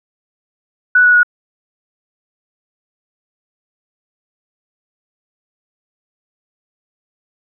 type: tone with pitch steps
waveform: sine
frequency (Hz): 1480 / 1467.2 / 1454.6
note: F#6 / F#6 / F#6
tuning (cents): 0 / -15 / -30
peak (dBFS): -6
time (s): 0.95-1.232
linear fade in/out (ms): 5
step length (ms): 94
effects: none